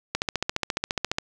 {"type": "click train", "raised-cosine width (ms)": 0.2, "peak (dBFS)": -7, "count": 16, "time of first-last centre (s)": [0.15, 1.184], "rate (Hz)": 14.5, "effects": []}